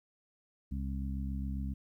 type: harmonic tone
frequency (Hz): 67.4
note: C#2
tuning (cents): -48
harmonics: 1 / 2 / 3 / 4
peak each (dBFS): -35 / -43 / -40 / -46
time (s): 0.71-1.74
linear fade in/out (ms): 10
effects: 12-bit